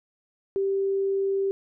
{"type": "tone", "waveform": "sine", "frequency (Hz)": 391.1, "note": "G4", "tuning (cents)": -4, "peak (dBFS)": -22, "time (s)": [0.56, 1.51], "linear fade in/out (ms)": 0, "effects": []}